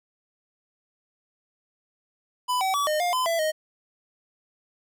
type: tone with pitch steps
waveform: square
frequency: 997 / 762 / 1144 / 611 / 707 / 1018 / 668 / 623 Hz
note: B5 / G5 / D6 / D#5 / F5 / C6 / E5 / D#5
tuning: +16 / -49 / -46 / -32 / +21 / -48 / +23 / +2 cents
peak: -23 dBFS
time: 2.48-3.52 s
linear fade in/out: 20 ms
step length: 130 ms
effects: none